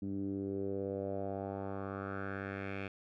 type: tone with low-pass filter sweep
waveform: 10% pulse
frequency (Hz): 98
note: G2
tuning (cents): 0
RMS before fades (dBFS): -39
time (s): 0.02-2.88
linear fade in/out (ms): 5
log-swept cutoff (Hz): 250 to 2500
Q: 3.3
effects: none